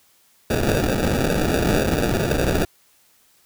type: noise with sample-and-hold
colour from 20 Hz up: white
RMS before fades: -20 dBFS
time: 0.5-2.65 s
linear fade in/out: 5 ms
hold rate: 1050 Hz
effects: white hiss -58 dBFS RMS until 3.45 s